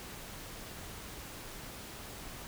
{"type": "silence", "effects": ["pink hiss -46 dBFS RMS until 2.47 s"]}